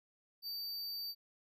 square tone, 4622 Hz, D8, 28 cents flat, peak -40 dBFS, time 0.42-1.15 s, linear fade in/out 50 ms, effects none

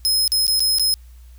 sawtooth tone with dropouts, 5130 Hz, E8, 48 cents flat, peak -13 dBFS, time 0.05-0.94 s, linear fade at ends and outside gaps 0 ms, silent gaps 0.278-0.319 / 0.468-0.479 / 0.595-0.604 / 0.785-0.796 s, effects added 60 Hz sine -40 dBFS peak until 1.38 s + white hiss -58 dBFS RMS until 1.38 s

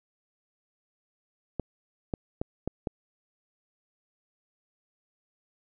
clicks, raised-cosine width 2 ms, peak -16 dBFS, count 5, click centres 1.597 / 2.138 / 2.415 / 2.676 / 2.872 s, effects none

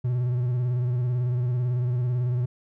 triangle tone with vibrato, 123.47 Hz, B2, in tune, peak -20 dBFS, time 0.04-2.46 s, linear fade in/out 10 ms, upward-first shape square, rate 18 Hz, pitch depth 41 cents each way, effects none

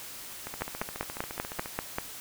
two click trains, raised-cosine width 0.5 ms, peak -22 / -14 dBFS, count 18 / 8, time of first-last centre 0.47-1.659 / 0.62-1.985 s, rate 14.3 / 5.13 Hz, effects white hiss -43 dBFS RMS until 2.2 s

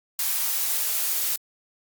blue noise with high-pass filter sweep, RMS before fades -25 dBFS, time 0.19-1.36 s, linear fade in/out 2 ms, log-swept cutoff 900 to 290 Hz, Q 1.4, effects Opus 48 kbps

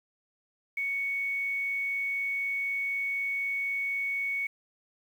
sine tone with quantisation, 2224 Hz, C#7, 5 cents sharp, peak -28 dBFS, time 0.77-4.47 s, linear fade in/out 5 ms, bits 9, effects none

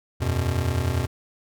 square chord, E suspended second, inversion none, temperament just, 82.41 / 92.71 / 123.61 Hz, E2 / F#2 / B2, 0 / +4 / +2 cents, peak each -27 dBFS, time 0.2-1.07 s, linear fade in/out 20 ms, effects none

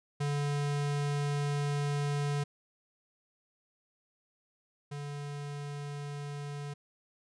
square tone pair in turn, 144.3 / 144.3 Hz, D3 / D3, -30 / -30 cents, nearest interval unison, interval 0 cents, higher neither, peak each -30 / -38 dBFS, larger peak first, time 0.2-2.44 / 4.91-6.74 s, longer first, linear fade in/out 10 ms, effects resampled to 22050 Hz

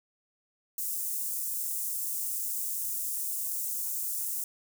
white high-pass noise, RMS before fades -33 dBFS, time 0.78-4.44 s, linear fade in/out 2 ms, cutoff 7400 Hz, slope 24 dB/octave, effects none

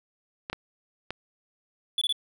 clicks, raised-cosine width 0.3 ms, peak -16 dBFS, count 3, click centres 0.499 / 0.53 / 1.106 s
triangle tone bursts, 3449 Hz, A7, 35 cents flat, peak -22 dBFS, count 3, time 1.98-2.126 s, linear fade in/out 2 ms, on 34 ms, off 22 ms
effects none

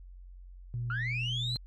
sine tone with pitch glide, 120 to 121.89 Hz, B2 to B2, -49 to -22 cents, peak -31 dBFS, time 0.74-1.56 s, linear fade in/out 0 ms, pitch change +27 cents, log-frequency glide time 0.97-1.18 s
sine linear sweep, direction up, 1347 to 4174 Hz, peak -31 dBFS, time 0.9-1.57 s, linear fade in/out 2 ms
effects tanh soft clip ceiling -26 dBFS + added 45 Hz sine -46 dBFS peak until 1.66 s

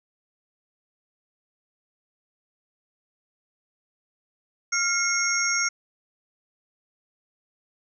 sine tone cluster, 1391 / 2166 / 5590 / 6420 Hz, F6 / C#7 / F8 / G8, -7 / -41 / +1 / +40 cents, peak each -27 dBFS, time 4.72-5.69 s, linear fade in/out 10 ms, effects none

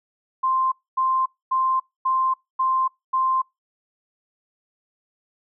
sine tone bursts, 1046.5 Hz, C6, in tune, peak -18 dBFS, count 6, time 0.43-3.42 s, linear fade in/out 10 ms, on 290 ms, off 250 ms, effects noise-tail reverb RT60 0.2 s tail -25 dB re dry

